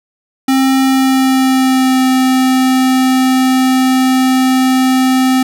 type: tone with pitch glide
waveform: square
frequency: 265.6 to 259.2 Hz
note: C4 to C4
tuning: +26 to -16 cents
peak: -9 dBFS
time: 0.48-5.43 s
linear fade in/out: 5 ms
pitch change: -42 cents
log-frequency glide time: 0.82-2.05 s
effects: none